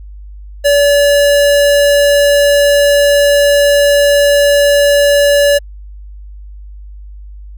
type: tone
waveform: square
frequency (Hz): 573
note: D5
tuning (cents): -43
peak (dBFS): -7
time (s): 0.64-5.59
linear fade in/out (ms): 20
effects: added 50 Hz sine -28 dBFS peak until 7.57 s